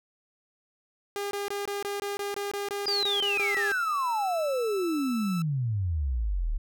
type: tone bursts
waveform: sawtooth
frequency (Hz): 404.1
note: G#4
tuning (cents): -47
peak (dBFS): -26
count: 15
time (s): 1.16-3.718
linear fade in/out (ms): 0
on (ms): 150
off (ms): 22
type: exponential sweep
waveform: sine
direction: down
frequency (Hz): 4978 to 34.67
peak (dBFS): -25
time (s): 2.86-6.58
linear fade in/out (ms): 10
type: tone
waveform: sawtooth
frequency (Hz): 1318.5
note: E6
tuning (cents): 0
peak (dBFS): -33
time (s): 3.38-5.42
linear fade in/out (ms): 2
effects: none